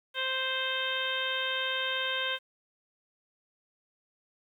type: harmonic tone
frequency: 523 Hz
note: C5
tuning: 1 cent flat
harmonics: 1 / 2 / 3 / 4 / 5 / 6 / 7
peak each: -38 / -39 / -34 / -40 / -38 / -34 / -37 dBFS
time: 0.14-2.39 s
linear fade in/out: 50 ms
effects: 10-bit